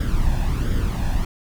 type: noise with flanger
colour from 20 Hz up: brown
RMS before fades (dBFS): -20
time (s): 0-1.25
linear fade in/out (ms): 5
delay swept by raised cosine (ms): 0.58 to 1.19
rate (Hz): 1.4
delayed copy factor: +0.6
effects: none